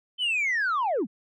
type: linear sweep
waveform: sine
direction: down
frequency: 3100 to 164.6 Hz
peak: -21 dBFS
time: 0.18-1.07 s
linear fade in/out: 50 ms
effects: tanh soft clip ceiling -21 dBFS